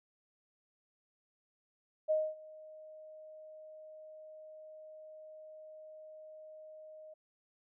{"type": "tone with ADSR envelope", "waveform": "sine", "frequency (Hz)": 622.3, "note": "D#5", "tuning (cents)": 0, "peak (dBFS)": -26, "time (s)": [2.08, 7.14], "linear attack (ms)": 27, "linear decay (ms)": 240, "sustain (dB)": -23, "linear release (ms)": 8, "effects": []}